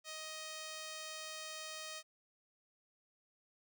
5% pulse tone, 626 Hz, D#5, 10 cents sharp, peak -33 dBFS, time 0.04-2.03 s, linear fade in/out 50 ms, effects none

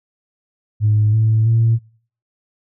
sine tone with pitch steps, 106.4 / 110.22 / 114.17 Hz, G#2 / A2 / A#2, +42 / +3 / -36 cents, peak -10 dBFS, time 0.8-1.79 s, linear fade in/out 50 ms, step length 330 ms, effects noise-tail reverb RT60 0.5 s tail -24 dB re dry + tanh soft clip ceiling -7 dBFS

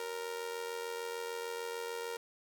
sawtooth tone with amplitude modulation, 466.2 Hz, A#4, in tune, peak -31 dBFS, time 0-2.17 s, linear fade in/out 2 ms, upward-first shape sine, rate 86.7 Hz, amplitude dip 65%, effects none

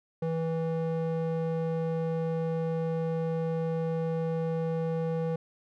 square tone with band-pass filter, 163.3 Hz, E3, 16 cents flat, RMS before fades -30 dBFS, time 0.22-5.36 s, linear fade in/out 5 ms, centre 370 Hz, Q 2.3, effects none

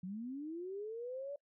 sine linear sweep, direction up, 174.9 to 580 Hz, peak -40 dBFS, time 0.03-1.36 s, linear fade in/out 5 ms, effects noise-tail reverb RT60 0.1 s tail -22 dB re dry

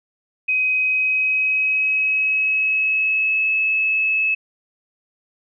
sine tone with pitch glide, 2521 to 2592 Hz, D#7 to E7, +22 to -30 cents, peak -16 dBFS, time 0.48-4.35 s, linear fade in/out 10 ms, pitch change +48 cents, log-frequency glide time 0.73-3.53 s, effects none

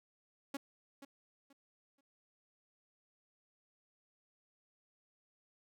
sawtooth tone with echo, 277.2 Hz, C#4, in tune, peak -34 dBFS, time 0.54-0.57 s, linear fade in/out 5 ms, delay 480 ms, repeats 3, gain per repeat -12 dB, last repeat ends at 2.01 s, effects none

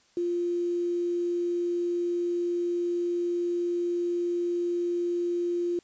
sine tone with quantisation, 348.3 Hz, F4, 5 cents flat, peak -25 dBFS, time 0.17-5.79 s, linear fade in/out 2 ms, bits 8, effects white hiss -63 dBFS RMS until 5.83 s + resampled to 16000 Hz

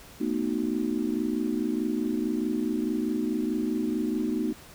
sine chord, B dominant seventh, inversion third, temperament just, 222.2 / 246.9 / 308.7 / 370.4 Hz, A3 / B3 / D#4 / F#4, +17 / 0 / -14 / +2 cents, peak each -31 / -30 / -29 / -34 dBFS, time 0.2-4.53 s, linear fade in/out 10 ms, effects pink hiss -49 dBFS RMS until 4.74 s

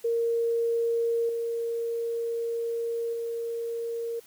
sine tone with level steps, 464.2 Hz, A#4, 7 cents flat, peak -23 / -27 / -29 dBFS, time 0.04-4.2 s, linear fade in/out 10 ms, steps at 1.29 / 3.13 s, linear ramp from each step 2 ms, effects white hiss -55 dBFS RMS until 4.26 s

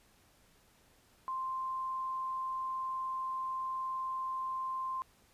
sine tone, 1046.5 Hz, C6, in tune, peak -34 dBFS, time 1.28-5.02 s, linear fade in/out 0 ms, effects pink hiss -66 dBFS RMS until 5.33 s + resampled to 32000 Hz

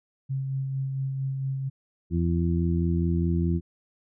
sine tone with tremolo, 134.6 Hz, C3, 49 cents sharp, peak -25 dBFS, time 0.29-1.7 s, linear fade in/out 20 ms, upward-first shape sine, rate 4.4 Hz, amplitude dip 30%
harmonic tone, 84.8 Hz, E2, 50 cents sharp, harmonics 1 / 2 / 3 / 4, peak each -25 / -25 / -33 / -31 dBFS, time 2.1-3.61 s, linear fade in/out 50 ms
effects none

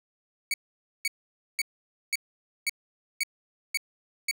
sawtooth tone bursts, 2239 Hz, C#7, 17 cents sharp, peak -21 dBFS, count 8, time 0.51-4.312 s, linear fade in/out 2 ms, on 29 ms, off 510 ms, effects none

